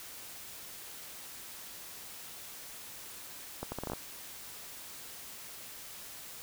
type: accelerating click train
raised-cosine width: 1 ms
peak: -22 dBFS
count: 8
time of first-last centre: 3.63-3.934 s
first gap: 90 ms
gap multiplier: 0.74
effects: white hiss -47 dBFS RMS until 6.42 s